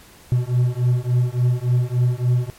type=beating tone pair; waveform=triangle; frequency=121.9 / 125.4 Hz; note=B2 / B2; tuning=-22 / +27 cents; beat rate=3.5 Hz; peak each=-17 dBFS; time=0.32-2.5 s; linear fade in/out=0 ms; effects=pink hiss -47 dBFS RMS until 2.58 s + MP3 64 kbps